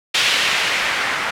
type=noise with low-pass filter sweep; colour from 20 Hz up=blue; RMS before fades=-19 dBFS; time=0.14-1.31 s; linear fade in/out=10 ms; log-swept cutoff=3200 to 1600 Hz; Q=1.4; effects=none